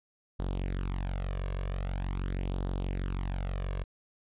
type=tone with flanger; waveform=sawtooth; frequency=46.25 Hz; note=F#1; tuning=in tune; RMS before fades=-33 dBFS; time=0.39-3.84 s; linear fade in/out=10 ms; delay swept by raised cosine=0.21 to 1.81 ms; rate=0.44 Hz; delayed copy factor=+0.7; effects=resampled to 8000 Hz